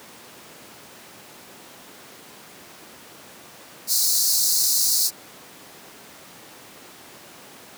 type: high-pass noise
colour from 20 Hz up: pink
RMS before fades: -20 dBFS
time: 3.87-5.11 s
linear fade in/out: 50 ms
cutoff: 4100 Hz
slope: 96 dB/octave
effects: pink hiss -44 dBFS RMS until 7.77 s + high-pass 200 Hz 12 dB/octave